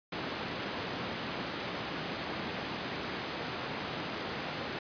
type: band-pass noise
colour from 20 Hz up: pink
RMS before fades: -38 dBFS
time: 0.12-4.79 s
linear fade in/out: 5 ms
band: 160 to 4200 Hz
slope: 12 dB/octave
effects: resampled to 11025 Hz